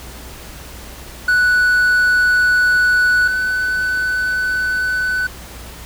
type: tone pair in turn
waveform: triangle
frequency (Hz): 1480 / 1501.5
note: F#6 / F#6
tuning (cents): 0 / +25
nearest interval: unison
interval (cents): 25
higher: second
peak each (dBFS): -9 / -14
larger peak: first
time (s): 1.28-3.28 / 3.28-5.27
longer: first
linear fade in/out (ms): 5
effects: added 60 Hz sine -36 dBFS peak until 5.85 s + pink hiss -36 dBFS RMS until 5.85 s